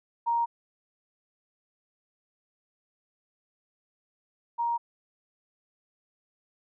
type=tone pair in turn; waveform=sine; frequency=936 / 939.5 Hz; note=A#5 / A#5; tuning=+7 / +13 cents; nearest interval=unison; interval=6 cents; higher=second; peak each=-23 / -25 dBFS; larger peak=first; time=0.26-0.46 / 4.58-4.78 s; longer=neither; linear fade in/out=20 ms; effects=none